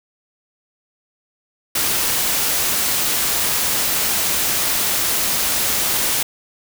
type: noise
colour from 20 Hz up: white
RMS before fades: -19 dBFS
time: 1.75-6.23 s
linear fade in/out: 5 ms
effects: none